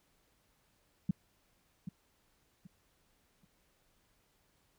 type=tone with echo; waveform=sine; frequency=180 Hz; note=F#3; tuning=47 cents flat; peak=-25 dBFS; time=1.09-1.11 s; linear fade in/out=5 ms; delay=780 ms; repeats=3; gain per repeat=-11 dB; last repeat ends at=3.45 s; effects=pink hiss -73 dBFS RMS until 4.78 s